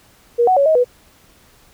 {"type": "tone with pitch steps", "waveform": "sine", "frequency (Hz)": [475.1, 743, 559, 632, 492.7], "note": ["A#4", "F#5", "C#5", "D#5", "B4"], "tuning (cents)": [33, 7, 14, 27, -4], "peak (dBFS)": -10, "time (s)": [0.38, 0.845], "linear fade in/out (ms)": 20, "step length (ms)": 93, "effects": ["pink hiss -51 dBFS RMS until 1.73 s"]}